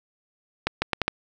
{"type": "accelerating click train", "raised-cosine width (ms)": 0.3, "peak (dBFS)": -6, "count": 5, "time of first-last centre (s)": [0.67, 1.08], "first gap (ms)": 150, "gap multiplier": 0.75, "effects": []}